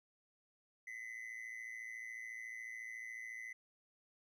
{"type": "tone with amplitude modulation", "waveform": "triangle", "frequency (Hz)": 2019, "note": "B6", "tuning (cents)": 38, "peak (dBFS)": -40, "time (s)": [0.87, 3.53], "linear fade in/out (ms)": 5, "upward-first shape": "sine", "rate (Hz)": 114, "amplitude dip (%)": 75, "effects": []}